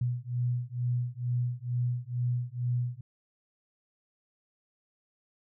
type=beating tone pair; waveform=sine; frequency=121.5 / 123.7 Hz; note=B2 / B2; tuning=-28 / +3 cents; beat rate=2.2 Hz; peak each=-31 dBFS; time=0.01-3.01 s; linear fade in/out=5 ms; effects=none